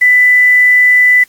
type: tone with quantisation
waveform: sine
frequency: 1991 Hz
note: B6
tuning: 14 cents sharp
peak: -4 dBFS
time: 0.01-1.24 s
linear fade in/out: 10 ms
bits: 5
effects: white hiss -49 dBFS RMS until 1.28 s + AAC 64 kbps